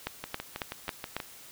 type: two click trains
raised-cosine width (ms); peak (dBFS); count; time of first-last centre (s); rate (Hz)
0.3; -15 / -19; 5 / 7; 0.07-1.166 / 0.24-1.202; 3.65 / 6.24
effects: white hiss -50 dBFS RMS until 1.51 s